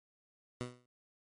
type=tone with exponential decay; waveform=15% pulse; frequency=123.47 Hz; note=B2; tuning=in tune; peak=-28 dBFS; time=0.61-0.86 s; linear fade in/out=0 ms; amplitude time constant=53 ms; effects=MP3 48 kbps